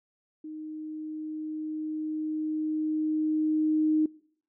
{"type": "tone with level ramp", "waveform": "sine", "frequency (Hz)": 310, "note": "D#4", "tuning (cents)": -6, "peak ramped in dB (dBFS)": [-37, -21], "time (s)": [0.44, 4.06], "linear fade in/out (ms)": 5, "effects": ["noise-tail reverb RT60 0.6 s tail -23 dB re dry"]}